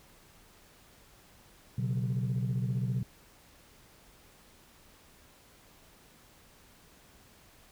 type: chord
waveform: sine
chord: B suspended second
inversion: none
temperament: equal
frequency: 123.47 / 138.59 / 185 Hz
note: B2 / C#3 / F#3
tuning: 0 / 0 / 0 cents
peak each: -29 / -33 / -34 dBFS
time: 1.78-3.03 s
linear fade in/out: 5 ms
effects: tanh soft clip ceiling -24 dBFS + pink hiss -59 dBFS RMS until 7.71 s